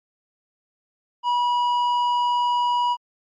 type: tone with tanh clipping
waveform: sine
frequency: 971 Hz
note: B5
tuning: 30 cents flat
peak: -20 dBFS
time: 1.23-2.97 s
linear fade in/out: 50 ms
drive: 8 dB
effects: Opus 48 kbps

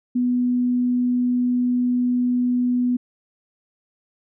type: tone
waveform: sine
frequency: 246.9 Hz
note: B3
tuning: in tune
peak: -17 dBFS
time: 0.15-2.97 s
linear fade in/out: 10 ms
effects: none

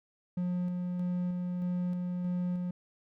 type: tone with tremolo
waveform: triangle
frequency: 178.7 Hz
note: F3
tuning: 40 cents sharp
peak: -27 dBFS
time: 0.37-2.71 s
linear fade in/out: 5 ms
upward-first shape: square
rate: 1.6 Hz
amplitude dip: 25%
effects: none

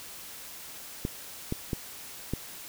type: clicks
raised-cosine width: 3 ms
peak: -16 dBFS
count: 4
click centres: 1.051 / 1.524 / 1.732 / 2.336 s
effects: white hiss -44 dBFS RMS until 2.68 s

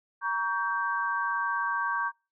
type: chord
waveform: sine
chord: G diminished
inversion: first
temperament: just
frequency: 940.8 / 1128.9 / 1568 Hz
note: Bb5 / Db6 / G6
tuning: +16 / +31 / 0 cents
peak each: -32 / -30 / -30 dBFS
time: 0.21-2.12 s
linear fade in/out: 50 ms
effects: noise-tail reverb RT60 0.3 s tail -24 dB re dry

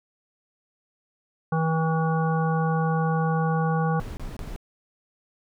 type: harmonic tone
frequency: 161.2 Hz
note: E3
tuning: 38 cents flat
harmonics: 1 / 3 / 5 / 7 / 9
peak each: -22 / -30 / -29 / -32 / -35 dBFS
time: 1.52-4 s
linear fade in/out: 5 ms
type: noise bursts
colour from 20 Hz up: brown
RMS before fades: -34 dBFS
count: 3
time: 4-4.562 s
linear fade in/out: 0 ms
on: 170 ms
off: 26 ms
effects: none

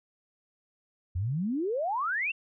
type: exponential sweep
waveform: sine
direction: up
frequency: 82.41 to 2797 Hz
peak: -27 dBFS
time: 1.15-2.32 s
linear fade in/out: 10 ms
effects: none

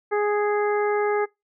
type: harmonic tone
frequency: 415.3 Hz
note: G#4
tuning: in tune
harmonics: 1 / 2 / 3 / 4 / 5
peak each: -21 / -27 / -31 / -33 / -35 dBFS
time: 0.11-1.26 s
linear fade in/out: 20 ms
effects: noise-tail reverb RT60 0.2 s tail -24 dB re dry

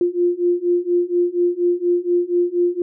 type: beating tone pair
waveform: sine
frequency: 349.2 / 353.4 Hz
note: F4 / F4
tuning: 0 / +21 cents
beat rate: 4.2 Hz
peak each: -19 / -18 dBFS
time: 0.01-2.82 s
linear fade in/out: 2 ms
effects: none

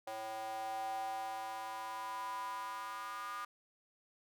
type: tone with high-pass filter sweep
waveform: square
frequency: 110.4 Hz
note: A2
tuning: 6 cents sharp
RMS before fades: -42 dBFS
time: 0.07-3.45 s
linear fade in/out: 5 ms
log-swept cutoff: 660 to 1200 Hz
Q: 7.3
effects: none

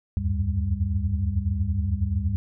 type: tone cluster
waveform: sine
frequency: 74.3 / 83.4 / 95.8 / 103.3 / 198.8 Hz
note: D2 / E2 / G2 / G#2 / G3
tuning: +21 / +21 / -39 / -9 / +25 cents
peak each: -27 / -28 / -26 / -35 / -32 dBFS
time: 0.17-2.36 s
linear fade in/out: 0 ms
effects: none

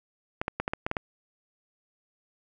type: clicks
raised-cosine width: 0.5 ms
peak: -13 dBFS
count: 8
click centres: 0.415 / 0.481 / 0.6 / 0.679 / 0.735 / 0.865 / 0.914 / 0.968 s
effects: none

